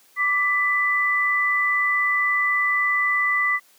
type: tone pair together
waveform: sine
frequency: 1167.3 / 1991 Hz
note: D6 / B6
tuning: -11 / +14 cents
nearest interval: major sixth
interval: 925 cents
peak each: -24 / -19 dBFS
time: 0.16-3.6 s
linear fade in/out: 50 ms
effects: white hiss -56 dBFS RMS until 3.78 s + high-pass 200 Hz 12 dB/octave

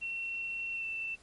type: tone with pitch glide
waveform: sine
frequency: 2716 to 2674 Hz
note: F7 to E7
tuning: -49 to +24 cents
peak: -34 dBFS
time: 0.01-1.16 s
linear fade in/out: 20 ms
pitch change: -27 cents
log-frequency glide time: 0.74-0.85 s
effects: pink hiss -61 dBFS RMS until 1.22 s + MP3 48 kbps

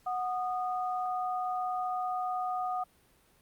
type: tone pair together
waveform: sine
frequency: 736 / 1231.7 Hz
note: F#5 / D#6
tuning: -9 / -18 cents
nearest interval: major sixth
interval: 891 cents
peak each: -31 / -36 dBFS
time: 0.06-2.84 s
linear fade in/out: 10 ms
effects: pink hiss -65 dBFS RMS until 3.41 s + Opus 48 kbps

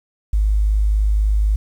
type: tone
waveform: sine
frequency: 51.91 Hz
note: G#1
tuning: in tune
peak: -13 dBFS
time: 0.33-1.56 s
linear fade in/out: 5 ms
effects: 8-bit

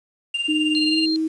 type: tone with tremolo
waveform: triangle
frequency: 2794 Hz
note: F7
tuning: in tune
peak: -17 dBFS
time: 0.34-1.06 s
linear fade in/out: 5 ms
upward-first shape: triangle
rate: 19 Hz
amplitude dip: 75%
type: tone with pitch glide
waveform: sine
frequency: 307 to 318 Hz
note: D#4 to D#4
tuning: -23 to +38 cents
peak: -19 dBFS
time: 0.48-1.28 s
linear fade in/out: 10 ms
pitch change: +61 cents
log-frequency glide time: 0.86-0.98 s
type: tone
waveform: sine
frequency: 4186 Hz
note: C8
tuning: in tune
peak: -23 dBFS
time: 0.75-1.16 s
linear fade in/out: 0 ms
effects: resampled to 22050 Hz + 8-bit

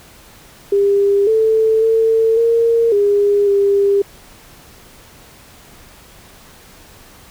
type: tone with pitch steps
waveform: sine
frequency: 400.5 / 441.7 / 448.5 / 461.7 / 406.8 / 399.8 Hz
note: G4 / A4 / A4 / A#4 / G#4 / G4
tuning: +37 / +7 / +33 / -17 / -36 / +34 cents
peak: -10 dBFS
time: 0.72-4.02 s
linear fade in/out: 5 ms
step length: 550 ms
effects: pink hiss -43 dBFS RMS until 7.3 s

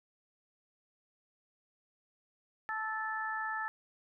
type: harmonic tone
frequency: 437.6 Hz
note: A4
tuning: 9 cents flat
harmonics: 2 / 3 / 4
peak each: -39 / -39 / -37 dBFS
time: 2.69-3.68 s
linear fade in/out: 0 ms
effects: none

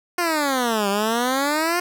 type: exponential two-way sweep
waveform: 10% pulse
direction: down then up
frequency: 358.6 to 196 to 358.6 Hz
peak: -11 dBFS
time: 0.18-1.8 s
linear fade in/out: 5 ms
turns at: 0.89 s
effects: none

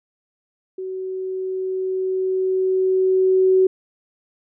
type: tone with level ramp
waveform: sine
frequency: 375.8 Hz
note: F#4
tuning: 27 cents sharp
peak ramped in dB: -26 to -11 dBFS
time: 0.78-3.67 s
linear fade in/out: 5 ms
effects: none

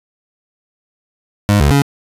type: tone with pitch steps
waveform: 25% pulse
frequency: 102.6 / 72 / 140.7 Hz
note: G#2 / D2 / C#3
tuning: -21 / -34 / +26 cents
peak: -5 dBFS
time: 1.49-1.82 s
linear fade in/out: 0 ms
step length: 110 ms
effects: resampled to 32000 Hz + 7-bit

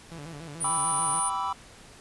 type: tone with vibrato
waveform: sawtooth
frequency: 155.1 Hz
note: D#3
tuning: 5 cents flat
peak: -35 dBFS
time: 0.11-1.2 s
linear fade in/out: 10 ms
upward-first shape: square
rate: 6.8 Hz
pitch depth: 120 cents each way
type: tone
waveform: sine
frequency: 9397 Hz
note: D9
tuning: in tune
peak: -26 dBFS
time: 0.6-1.3 s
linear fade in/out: 20 ms
type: chord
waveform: triangle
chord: E minor seventh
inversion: first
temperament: equal with one note detuned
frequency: 784 / 987.8 / 1157.1 / 1318.5 Hz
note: G5 / B5 / D6 / E6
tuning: 0 / 0 / -26 / 0 cents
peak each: -33 / -28 / -32 / -33 dBFS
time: 0.64-1.53 s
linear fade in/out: 5 ms
effects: pink hiss -50 dBFS RMS until 2 s + resampled to 24000 Hz

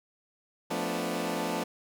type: chord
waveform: 15% pulse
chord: B half-diminished seventh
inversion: second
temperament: equal with one note detuned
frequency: 174.61 / 220 / 250 / 293.7 Hz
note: F3 / A3 / B3 / D4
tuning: 0 / 0 / +21 / 0 cents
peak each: -29 dBFS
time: 0.7-1.64 s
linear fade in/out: 10 ms
effects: none

